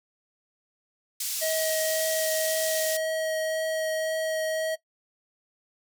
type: band-pass noise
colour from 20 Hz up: pink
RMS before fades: -31 dBFS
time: 1.2-2.97 s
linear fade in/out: 5 ms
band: 5600 to 16000 Hz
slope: 12 dB/octave
type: tone with vibrato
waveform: square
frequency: 635 Hz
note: D#5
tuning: 35 cents sharp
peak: -27 dBFS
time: 1.41-4.76 s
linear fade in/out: 20 ms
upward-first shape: triangle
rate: 1.9 Hz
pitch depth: 9 cents each way
effects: noise-tail reverb RT60 0.1 s tail -18 dB re dry